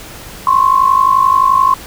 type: tone pair together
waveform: sine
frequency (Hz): 1042.5 / 1094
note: C6 / C#6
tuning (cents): -7 / -23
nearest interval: minor second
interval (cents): 84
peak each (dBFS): -10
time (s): 0.47-1.74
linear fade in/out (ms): 2
effects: pink hiss -32 dBFS RMS until 1.86 s